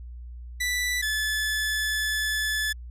sawtooth tone pair in turn, 1975.5 / 1730.3 Hz, B6 / A6, 0 / -29 cents, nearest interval major second, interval 229 cents, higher first, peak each -21 / -21 dBFS, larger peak neither, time 0.6-1.02 / 1.02-2.73 s, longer second, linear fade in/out 10 ms, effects added 60 Hz sine -37 dBFS peak until 2.9 s + resampled to 32000 Hz

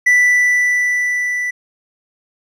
triangle tone with level ramp, 1975.5 Hz, B6, in tune, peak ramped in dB -6 to -16 dBFS, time 0.06-1.51 s, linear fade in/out 10 ms, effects resampled to 32000 Hz

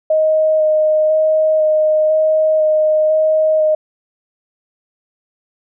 sine tone with vibrato, 622.3 Hz, D#5, in tune, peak -10 dBFS, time 0.1-3.75 s, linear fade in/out 5 ms, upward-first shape square, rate 1 Hz, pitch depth 10 cents each way, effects none

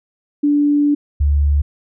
sine tone pair in turn, 291.2 / 72.21 Hz, D4 / D2, -15 / -29 cents, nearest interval 2 octaves, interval 2414 cents, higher first, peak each -11 dBFS, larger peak neither, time 0.43-0.95 / 1.2-1.62 s, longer first, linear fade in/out 10 ms, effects none

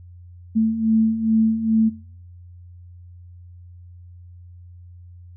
sine beating tone pair, 220 / 222.4 Hz, A3 / A3, 0 / +19 cents, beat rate 2.4 Hz, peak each -23 / -17 dBFS, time 0.55-1.9 s, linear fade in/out 20 ms, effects noise-tail reverb RT60 0.6 s tail -24 dB re dry + added 88 Hz sine -40 dBFS peak until 5.36 s

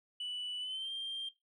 sine tone with pitch glide, 2966 to 3179 Hz, F#7 to G7, +4 to +24 cents, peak -35 dBFS, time 0.2-1.29 s, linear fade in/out 5 ms, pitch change +120 cents, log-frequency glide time 0.59-0.91 s, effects noise-tail reverb RT60 0.2 s tail -17 dB re dry + tanh soft clip ceiling -35 dBFS

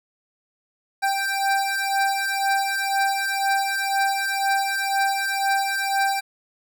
25% pulse beating tone pair, 784 / 786 Hz, G5 / G5, 0 / +4 cents, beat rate 2 Hz, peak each -20 dBFS, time 1.02-6.21 s, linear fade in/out 20 ms, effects none

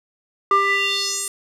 square tone with band-pass filter sweep, 396 Hz, G4, 18 cents sharp, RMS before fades -20 dBFS, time 0.51-1.28 s, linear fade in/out 2 ms, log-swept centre 1100 to 9500 Hz, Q 3.5, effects none

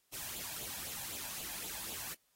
white noise with flanger, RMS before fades -43 dBFS, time 0.12-2.15 s, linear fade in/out 20 ms, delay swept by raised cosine 0.27 to 1.24 ms, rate 3.9 Hz, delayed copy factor +0.65, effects white hiss -75 dBFS RMS until 2.35 s + AAC 48 kbps

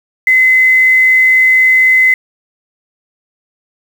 sine tone with quantisation, 2041 Hz, C7, 44 cents flat, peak -5 dBFS, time 0.27-2.14 s, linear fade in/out 2 ms, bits 5, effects none

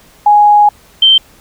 sine tone pair in turn, 830.6 / 3122 Hz, G#5 / G7, 0 / -8 cents, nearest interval octave + major seventh, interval 2292 cents, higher second, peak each -3 dBFS, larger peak neither, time 0.26-0.69 / 1.02-1.18 s, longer first, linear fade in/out 5 ms, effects pink hiss -44 dBFS RMS until 1.4 s

